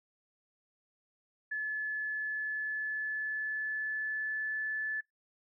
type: tone with pitch glide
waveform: sine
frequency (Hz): 1722 to 1737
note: A6 to A6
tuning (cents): -38 to -23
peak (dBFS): -32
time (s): 1.51-5.01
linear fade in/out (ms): 10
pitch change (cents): +15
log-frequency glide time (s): 2.04-4.6
effects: noise-tail reverb RT60 0.2 s tail -25 dB re dry